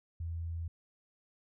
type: tone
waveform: sine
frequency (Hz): 83.4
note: E2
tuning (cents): +21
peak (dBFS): -35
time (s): 0.2-0.68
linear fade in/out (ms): 5
effects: none